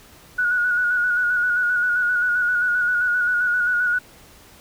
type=tone with vibrato; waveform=sine; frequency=1458 Hz; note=F#6; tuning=26 cents flat; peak=-17 dBFS; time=0.38-3.99 s; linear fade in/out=10 ms; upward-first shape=square; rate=7.6 Hz; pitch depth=29 cents each way; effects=pink hiss -48 dBFS RMS until 4.6 s